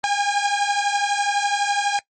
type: beating tone pair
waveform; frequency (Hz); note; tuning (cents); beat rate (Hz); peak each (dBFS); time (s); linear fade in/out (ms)
sawtooth; 806 / 818; G5 / G#5; +48 / -26; 12; -18; 0.04-1.99; 0
effects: noise-tail reverb RT60 0.1 s tail -21 dB re dry + MP3 32 kbps